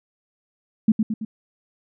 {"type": "tone with echo", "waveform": "sine", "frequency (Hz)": 218.5, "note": "A3", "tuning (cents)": -12, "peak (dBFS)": -11, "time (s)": [0.88, 0.92], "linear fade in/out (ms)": 5, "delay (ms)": 110, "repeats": 3, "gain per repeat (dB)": -5, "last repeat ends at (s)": 1.25, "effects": []}